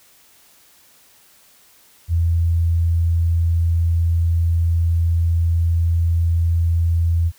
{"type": "tone", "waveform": "sine", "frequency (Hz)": 83.9, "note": "E2", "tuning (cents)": 31, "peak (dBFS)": -14, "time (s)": [2.08, 7.32], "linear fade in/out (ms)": 50, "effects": ["white hiss -52 dBFS RMS until 7.38 s"]}